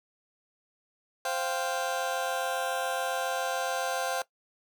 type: chord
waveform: 30% pulse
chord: C suspended fourth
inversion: none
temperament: just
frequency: 523.3 / 697.7 / 784.9 Hz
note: C5 / F5 / G5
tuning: 0 / -2 / +2 cents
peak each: -31 dBFS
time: 1.25-4.22 s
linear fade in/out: 2 ms
effects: noise-tail reverb RT60 0.1 s tail -18 dB re dry